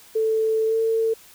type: tone with pitch glide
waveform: sine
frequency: 441.5 to 449 Hz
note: A4 to A4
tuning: +6 to +35 cents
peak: -18 dBFS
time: 0.15-1.14 s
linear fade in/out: 10 ms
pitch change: +29 cents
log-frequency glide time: 0.66-0.76 s
effects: white hiss -49 dBFS RMS until 1.34 s